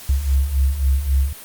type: beating tone pair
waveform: sine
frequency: 65.4 / 69.1 Hz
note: C2 / C#2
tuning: 0 / -5 cents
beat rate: 3.7 Hz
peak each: -21 / -16 dBFS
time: 0.09-1.33 s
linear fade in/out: 5 ms
effects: white hiss -38 dBFS RMS until 1.44 s + Opus 48 kbps